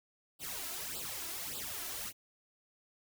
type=noise with flanger; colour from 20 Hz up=white; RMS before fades=-41 dBFS; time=0.39-2.13 s; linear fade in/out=50 ms; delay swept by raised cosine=0.24 to 3.04 ms; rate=1.7 Hz; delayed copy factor=+0.95; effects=none